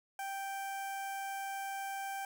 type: tone with notch filter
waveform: sawtooth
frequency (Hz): 784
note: G5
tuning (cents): 0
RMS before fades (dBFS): -40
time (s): 0.19-2.25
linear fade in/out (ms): 2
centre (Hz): 4100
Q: 1.1
effects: none